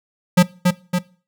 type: tone with echo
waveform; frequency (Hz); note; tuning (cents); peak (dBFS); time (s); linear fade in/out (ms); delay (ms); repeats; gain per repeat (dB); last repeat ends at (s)
square; 179.3; F3; +46; -8; 0.37-0.43; 10; 280; 2; -4; 0.99
effects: noise-tail reverb RT60 0.4 s tail -21 dB re dry